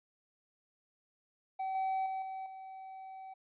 triangle tone with level steps, 764 Hz, G5, 45 cents flat, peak -32 / -29 / -33 / -37 / -43 dBFS, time 1.59-3.34 s, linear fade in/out 10 ms, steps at 1.75 / 2.06 / 2.22 / 2.46 s, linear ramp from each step 2 ms, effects resampled to 8000 Hz

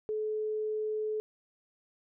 sine tone, 430 Hz, A4, 40 cents flat, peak -30 dBFS, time 0.09-1.2 s, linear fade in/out 0 ms, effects none

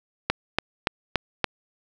click train, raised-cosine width 0.3 ms, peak -4 dBFS, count 5, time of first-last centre 0.3-1.443 s, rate 3.5 Hz, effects none

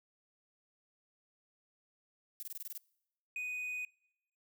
violet noise bursts, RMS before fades -43 dBFS, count 8, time 2.4-2.777 s, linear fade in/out 0 ms, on 27 ms, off 23 ms
triangle tone, 2489 Hz, D#7, in tune, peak -35 dBFS, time 3.36-3.85 s, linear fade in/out 2 ms
effects noise-tail reverb RT60 0.8 s tail -24 dB re dry

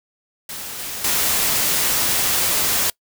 white noise with level steps, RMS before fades -31 / -29 / -19 dBFS, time 0.49-2.9 s, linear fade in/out 2 ms, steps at 0.79 / 1.04 s, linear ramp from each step 5 ms, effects noise-tail reverb RT60 0.1 s tail -24 dB re dry

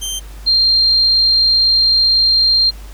20% pulse / sine tone pair in turn, 3136 / 4186 Hz, G7 / C8, 0 / 0 cents, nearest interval perfect fourth, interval 500 cents, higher second, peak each -15 / -9 dBFS, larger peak second, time 0.01-0.2 / 0.46-2.71 s, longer second, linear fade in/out 20 ms, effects added 50 Hz sine -30 dBFS peak until 2.93 s + pink hiss -42 dBFS RMS until 2.93 s

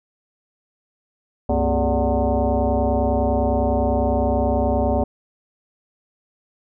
sine tone with frequency modulation, 257.9 Hz, C4, 25 cents flat, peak -16 dBFS, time 1.49-5.04 s, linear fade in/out 5 ms, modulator 162 Hz, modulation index 3.2, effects none

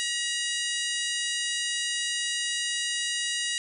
harmonic tone with a mistuned harmonic, 956 Hz, A#5, 43 cents sharp, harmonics 2 / 3 / 4 / 5 / 6 / 7 / 8 / 9 / 10, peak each -33 / -32 / -34 / -38 / -39 / -38 / -38 / -43 / -39 dBFS, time 0-3.58 s, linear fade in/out 0 ms, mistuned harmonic 6, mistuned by +21 cents, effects none

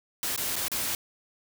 white noise with dropouts, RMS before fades -30 dBFS, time 0.23-0.95 s, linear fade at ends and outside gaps 1 ms, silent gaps 0.362-0.376 / 0.557-0.563 / 0.682-0.717 s, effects none

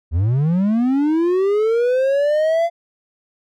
triangle linear sweep, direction up, 73.42 to 688 Hz, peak -12 dBFS, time 0.11-2.7 s, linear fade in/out 50 ms, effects none

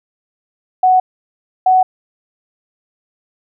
sine tone pair in turn, 742 / 745.3 Hz, F#5 / F#5, +5 / +12 cents, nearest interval unison, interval 7 cents, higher second, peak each -7 dBFS, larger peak neither, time 0.83-1 / 1.66-1.83 s, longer neither, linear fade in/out 5 ms, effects none

